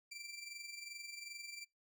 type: tone with amplitude modulation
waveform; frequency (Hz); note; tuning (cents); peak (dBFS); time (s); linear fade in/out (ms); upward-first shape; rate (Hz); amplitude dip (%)
20% pulse; 2349; D7; 0; -40; 0.11-1.65; 10; sine; 22.6; 60
effects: noise-tail reverb RT60 0.2 s tail -24 dB re dry